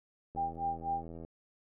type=click train; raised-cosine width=2 ms; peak=-33 dBFS; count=75; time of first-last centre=0.35-1.249 s; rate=82.3 Hz
type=tone with tremolo; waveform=sine; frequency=794 Hz; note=G5; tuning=22 cents sharp; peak=-29 dBFS; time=0.36-1.05 s; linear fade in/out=20 ms; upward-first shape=sine; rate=4 Hz; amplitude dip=100%
effects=none